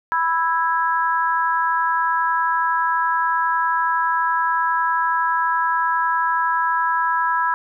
harmonic tone, 329.6 Hz, E4, in tune, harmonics 3 / 4 / 5, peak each -19 / -23 / -23 dBFS, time 0.12-7.54 s, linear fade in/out 0 ms, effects none

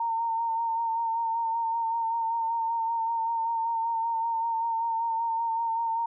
sine tone with vibrato, 915 Hz, A#5, 32 cents flat, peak -25 dBFS, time 0-6.06 s, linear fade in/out 5 ms, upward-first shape sine, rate 5.2 Hz, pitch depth 28 cents each way, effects none

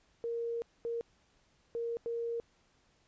sine tone bursts at uneven times, 466.2 Hz, A#4, in tune, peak -33 dBFS, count 4, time 0.24-0.62 / 0.85-1.01 / 1.75-1.97 / 2.06-2.4 s, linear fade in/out 0 ms, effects pink hiss -70 dBFS RMS until 3.07 s + resampled to 16000 Hz

